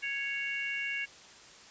harmonic tone, 554.4 Hz, C#5, in tune, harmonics 3 / 4 / 5, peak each -38 / -35 / -37 dBFS, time 0.02-1.06 s, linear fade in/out 20 ms, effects white hiss -53 dBFS RMS until 1.7 s + resampled to 16000 Hz

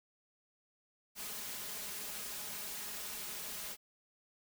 white noise with comb filter, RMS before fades -43 dBFS, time 1.15-3.77 s, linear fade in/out 50 ms, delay 4.8 ms, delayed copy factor +0.65, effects none

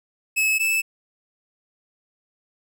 45% pulse tone pair in turn, 2588 / 2626 Hz, E7 / E7, -32 / -7 cents, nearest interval unison, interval 25 cents, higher second, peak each -18 / -19 dBFS, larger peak first, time 0.36-0.59 / 0.59-0.82 s, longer neither, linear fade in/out 20 ms, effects none

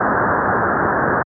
white low-pass noise, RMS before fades -17 dBFS, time 0-1.23 s, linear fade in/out 10 ms, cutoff 1700 Hz, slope 96 dB/octave, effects high-pass 100 Hz 12 dB/octave

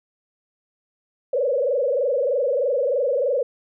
sine tone with frequency modulation, 529 Hz, C5, 19 cents sharp, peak -18 dBFS, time 1.33-3.43 s, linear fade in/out 5 ms, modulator 23.2 Hz, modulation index 2.3, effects none

